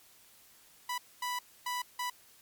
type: tone bursts at uneven times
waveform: sawtooth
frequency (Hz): 987.8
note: B5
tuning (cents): 0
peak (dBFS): -29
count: 4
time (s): 0.89-0.98 / 1.22-1.39 / 1.66-1.82 / 1.99-2.1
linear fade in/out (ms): 5
effects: white hiss -60 dBFS RMS until 2.41 s + MP3 96 kbps